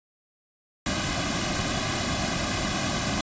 pink noise with comb filter, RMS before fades -27 dBFS, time 0.86-3.21 s, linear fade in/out 2 ms, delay 2.2 ms, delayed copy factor -0.75, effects resampled to 16000 Hz

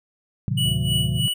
sine chord, A diminished seventh, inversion none, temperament equal, 110 / 130.81 / 155.56 / 185 Hz, A2 / C3 / Eb3 / Gb3, 0 / 0 / 0 / 0 cents, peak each -26 / -24 / -27 / -29 dBFS, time 0.48-1.28 s, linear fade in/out 0 ms
square tone with tremolo, 2943 Hz, F#7, 10 cents flat, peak -21 dBFS, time 0.57-1.34 s, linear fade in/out 10 ms, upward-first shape sine, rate 3.2 Hz, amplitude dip 85%
harmonic tone, 73.42 Hz, D2, in tune, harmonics 1 / 3 / 5 / 7 / 9, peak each -30 / -40 / -43 / -51 / -48 dBFS, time 0.65-1.2 s, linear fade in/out 5 ms
effects none

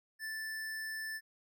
square tone, 1760 Hz, A6, in tune, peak -39 dBFS, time 0.19-1.21 s, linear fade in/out 50 ms, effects none

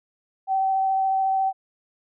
sine tone with vibrato, 769 Hz, G5, 33 cents flat, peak -19 dBFS, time 0.47-1.53 s, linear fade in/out 50 ms, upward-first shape sine, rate 14 Hz, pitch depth 10 cents each way, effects none

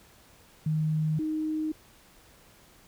sine tone pair in turn, 155.56 / 311.1 Hz, D#3 / D#4, 0 / 0 cents, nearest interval octave, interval 1200 cents, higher second, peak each -24 / -27 dBFS, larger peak first, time 0.66-1.19 / 1.19-1.72 s, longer neither, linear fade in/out 5 ms, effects pink hiss -57 dBFS RMS until 2.87 s

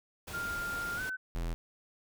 pink noise, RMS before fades -43 dBFS, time 0.27-1.1 s, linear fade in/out 10 ms
sine tone with pitch glide, 1400 to 1517.9 Hz, F6 to F#6, +4 to +44 cents, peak -34 dBFS, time 0.33-1.17 s, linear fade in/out 20 ms, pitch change +140 cents, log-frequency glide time 0.96-1.01 s
square tone, 41.96 Hz, E1, 31 cents sharp, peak -33 dBFS, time 1.35-1.54 s, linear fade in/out 0 ms
effects none

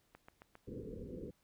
click train, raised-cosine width 0.5 ms, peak -38 dBFS, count 4, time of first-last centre 0.15-0.554 s, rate 7.43 Hz
white low-pass noise, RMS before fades -46 dBFS, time 0.67-1.31 s, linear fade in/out 10 ms, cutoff 510 Hz, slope 96 dB/octave
effects pink hiss -75 dBFS RMS until 1.43 s

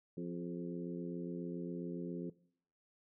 harmonic tone with a mistuned harmonic, 87.31 Hz, F2, in tune, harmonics 2 / 3 / 4 / 5 / 6, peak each -42 / -45 / -45 / -48 / -55 dBFS, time 0.17-2.3 s, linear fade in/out 5 ms, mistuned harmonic 5, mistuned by -41 cents, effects noise-tail reverb RT60 0.6 s tail -20 dB re dry

